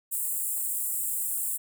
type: high-pass noise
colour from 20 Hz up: pink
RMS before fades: -30 dBFS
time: 0.11-1.58 s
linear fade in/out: 20 ms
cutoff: 7600 Hz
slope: 96 dB/octave
effects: none